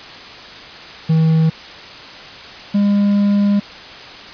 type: tone pair in turn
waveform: triangle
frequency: 160.3 / 202.8 Hz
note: E3 / G#3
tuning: -48 / -41 cents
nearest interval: major third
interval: 407 cents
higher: second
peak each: -8 / -9 dBFS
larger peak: first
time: 1.09-1.5 / 2.74-3.6 s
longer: second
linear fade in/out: 10 ms
effects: white hiss -34 dBFS RMS until 4.33 s + resampled to 11025 Hz